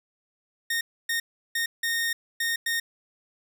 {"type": "tone bursts at uneven times", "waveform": "sawtooth", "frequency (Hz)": 1845, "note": "A#6", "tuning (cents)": -18, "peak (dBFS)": -21, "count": 6, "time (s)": [[0.7, 0.81], [1.09, 1.2], [1.55, 1.66], [1.83, 2.13], [2.4, 2.56], [2.66, 2.8]], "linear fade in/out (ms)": 5, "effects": []}